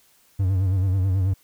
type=tone with vibrato; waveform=triangle; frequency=94.6 Hz; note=F#2; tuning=39 cents sharp; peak=-16 dBFS; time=0.39-1.34 s; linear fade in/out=10 ms; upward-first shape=sine; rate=9.2 Hz; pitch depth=74 cents each way; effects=white hiss -59 dBFS RMS until 1.43 s